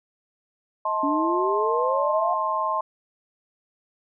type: chord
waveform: sine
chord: A diminished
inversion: second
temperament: just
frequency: 633.6 / 880 / 1056 Hz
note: Eb5 / A5 / C6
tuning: +31 / 0 / +16 cents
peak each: -29 / -28 / -24 dBFS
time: 0.85-2.81 s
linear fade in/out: 5 ms
type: exponential sweep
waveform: sine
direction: up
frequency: 280 to 718 Hz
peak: -23 dBFS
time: 1.03-2.34 s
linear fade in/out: 5 ms
effects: none